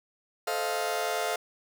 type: chord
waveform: sawtooth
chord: F dominant seventh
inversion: first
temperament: just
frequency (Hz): 436.5 / 523.8 / 628.6 / 698.5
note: A4 / C5 / Eb5 / F5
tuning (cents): -14 / +2 / +18 / 0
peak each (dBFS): -30 / -32 / -31 / -27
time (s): 0.47-1.36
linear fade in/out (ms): 5
effects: none